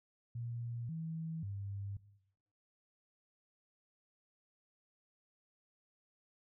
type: tone with pitch steps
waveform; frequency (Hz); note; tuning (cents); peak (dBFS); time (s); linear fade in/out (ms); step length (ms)
sine; 118.2 / 162.1 / 99.6; A#2 / E3 / G2; +24 / -29 / +28; -39; 0.35-1.97; 5; 540
effects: noise-tail reverb RT60 0.8 s tail -18 dB re dry